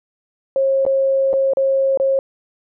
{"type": "tone with dropouts", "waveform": "sine", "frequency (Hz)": 540, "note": "C#5", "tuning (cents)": -45, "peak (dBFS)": -13, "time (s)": [0.56, 2.19], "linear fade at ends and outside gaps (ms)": 1, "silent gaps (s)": [[0.852, 0.864], [1.331, 1.337], [1.535, 1.571], [1.974, 1.999]], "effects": []}